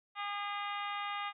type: harmonic tone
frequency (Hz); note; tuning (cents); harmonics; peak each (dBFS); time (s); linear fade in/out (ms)
407.2; G#4; -34; 2 / 3 / 4 / 5 / 6 / 7 / 8 / 9; -41 / -39 / -49 / -44 / -48 / -48 / -52 / -51; 0.15-1.33; 50
effects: none